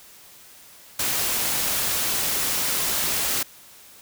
white noise, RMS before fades -24 dBFS, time 0.99-3.43 s, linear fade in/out 5 ms, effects white hiss -48 dBFS RMS until 4.01 s

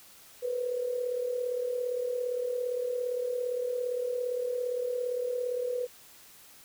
sine tone with amplitude modulation, 493.9 Hz, B4, in tune, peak -26 dBFS, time 0.42-5.87 s, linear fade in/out 20 ms, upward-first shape sine, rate 37.5 Hz, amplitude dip 60%, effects white hiss -54 dBFS RMS until 6.64 s

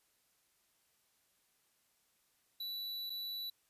square tone with dropouts, 3951 Hz, B7, in tune, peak -40 dBFS, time 2.6-3.5 s, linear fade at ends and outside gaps 5 ms, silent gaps 3.097-3.101 s, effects white hiss -75 dBFS RMS until 3.69 s + resampled to 32000 Hz

